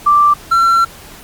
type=tone pair in turn; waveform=sine / triangle; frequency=1174.7 / 1356 Hz; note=D6 / E6; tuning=0 / +49 cents; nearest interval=major second; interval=249 cents; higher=second; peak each=-6 dBFS; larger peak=neither; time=0.06-0.34 / 0.51-0.85 s; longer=second; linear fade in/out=10 ms; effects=pink hiss -36 dBFS RMS until 1.23 s + Opus 48 kbps